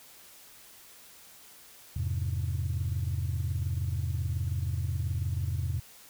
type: chord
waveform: sine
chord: F minor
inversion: none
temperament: equal with one note detuned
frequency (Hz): 85.12 / 103.83 / 130.81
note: F2 / Ab2 / C3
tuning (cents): -44 / 0 / 0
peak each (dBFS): -30 / -32 / -33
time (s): 1.96-5.8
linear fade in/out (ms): 5
effects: tanh soft clip ceiling -22 dBFS + white hiss -53 dBFS RMS until 6.09 s